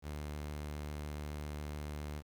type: tone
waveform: sawtooth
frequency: 74.4 Hz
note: D2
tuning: 23 cents sharp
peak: -36 dBFS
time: 0.02-2.23 s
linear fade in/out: 50 ms
effects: 11-bit